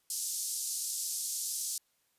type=band-pass noise; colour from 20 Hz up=white; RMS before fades=-36 dBFS; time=0.1-1.78 s; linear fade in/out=2 ms; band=5100 to 11000 Hz; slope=24 dB/octave; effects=white hiss -74 dBFS RMS until 2.18 s + resampled to 32000 Hz